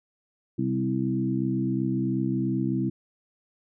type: harmonic tone with a mistuned harmonic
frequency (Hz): 65.41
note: C2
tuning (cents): 0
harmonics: 2 / 3 / 4 / 5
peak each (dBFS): -29 / -29 / -29 / -29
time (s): 0.58-2.9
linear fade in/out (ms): 10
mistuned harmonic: 4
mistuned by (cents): -16
effects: none